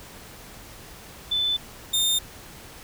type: tone pair in turn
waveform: sine / sawtooth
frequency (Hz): 3513 / 3631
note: A7 / A#7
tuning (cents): -3 / -46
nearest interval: minor second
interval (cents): 57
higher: second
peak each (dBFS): -21 / -17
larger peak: second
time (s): 1.31-1.57 / 1.93-2.19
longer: neither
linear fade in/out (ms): 10
effects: pink hiss -44 dBFS RMS until 2.83 s